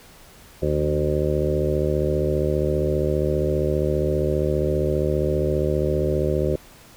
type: harmonic tone with a mistuned harmonic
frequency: 75 Hz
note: D2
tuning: 37 cents sharp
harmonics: 1 / 2 / 3 / 4 / 5 / 6 / 7 / 8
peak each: -26 / -26 / -33 / -31 / -24 / -31 / -26 / -30 dBFS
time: 0.62-6.56 s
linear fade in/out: 5 ms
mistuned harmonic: 2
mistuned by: +18 cents
effects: pink hiss -48 dBFS RMS until 6.96 s